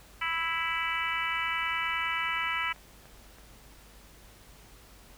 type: harmonic tone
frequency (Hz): 329.6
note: E4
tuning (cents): 0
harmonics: 3 / 4 / 5 / 6 / 7 / 8 / 9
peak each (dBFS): -37 / -34 / -39 / -34 / -34 / -40 / -38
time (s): 0.21-2.73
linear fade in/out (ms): 10
type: clicks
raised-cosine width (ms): 0.5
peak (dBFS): -37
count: 8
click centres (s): 1.484 / 2.287 / 2.365 / 2.438 / 2.633 / 2.762 / 3.056 / 3.385
effects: added 50 Hz sine -55 dBFS peak until 5.17 s + pink hiss -55 dBFS RMS until 5.17 s